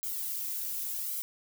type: noise with flanger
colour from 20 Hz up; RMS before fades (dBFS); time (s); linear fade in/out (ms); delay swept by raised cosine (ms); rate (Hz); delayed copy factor
violet; -35; 0.03-1.22; 0; 1.1 to 2.8; 0.89; -0.9
effects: none